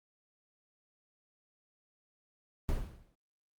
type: noise with exponential decay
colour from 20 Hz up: brown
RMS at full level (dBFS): -29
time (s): 2.69-3.15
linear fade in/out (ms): 0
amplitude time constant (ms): 100
effects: Opus 24 kbps